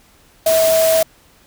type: tone in noise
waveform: sine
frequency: 647 Hz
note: E5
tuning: 32 cents flat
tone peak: -11 dBFS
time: 0.46-1.03 s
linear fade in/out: 5 ms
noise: white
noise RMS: -21 dBFS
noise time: 0.46-1.03 s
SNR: +7 dB
effects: pink hiss -51 dBFS RMS until 1.46 s